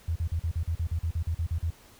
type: tone bursts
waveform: sine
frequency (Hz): 82.5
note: E2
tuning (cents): +2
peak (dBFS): -25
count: 14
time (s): 0.08-1.704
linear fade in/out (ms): 5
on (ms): 77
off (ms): 42
effects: pink hiss -55 dBFS RMS until 1.99 s